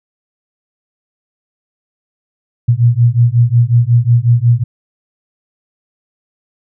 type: beating tone pair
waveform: sine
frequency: 116.54 / 122.04 Hz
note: A#2 / B2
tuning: 0 / -20 cents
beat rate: 5.5 Hz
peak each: -10 dBFS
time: 2.68-4.64 s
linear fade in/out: 10 ms
effects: none